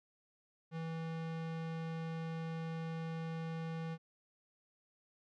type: tone with low-pass filter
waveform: square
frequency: 163.1 Hz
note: E3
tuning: 18 cents flat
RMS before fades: -41 dBFS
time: 0.71-3.98 s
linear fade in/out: 50 ms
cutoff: 3400 Hz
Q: 0.66
effects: none